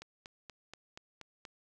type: click train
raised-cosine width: 0.2 ms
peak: -29 dBFS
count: 7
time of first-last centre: 0.02-1.452 s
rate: 4.19 Hz
effects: none